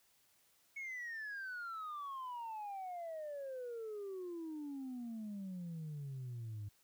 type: exponential sweep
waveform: sine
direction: down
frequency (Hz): 2217 to 100.6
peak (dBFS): -40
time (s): 0.76-6.69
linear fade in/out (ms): 10
effects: tanh soft clip ceiling -40 dBFS + white hiss -72 dBFS RMS until 6.83 s